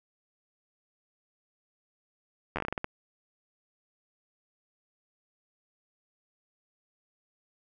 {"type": "slowing click train", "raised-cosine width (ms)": 0.5, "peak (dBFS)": -16, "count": 10, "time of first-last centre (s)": [2.56, 2.844], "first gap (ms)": 11, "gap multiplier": 1.25, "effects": []}